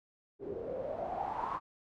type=noise with low-pass filter sweep; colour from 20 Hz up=white; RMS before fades=-38 dBFS; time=0.39-1.6 s; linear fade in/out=50 ms; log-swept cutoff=380 to 1100 Hz; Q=8.7; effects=none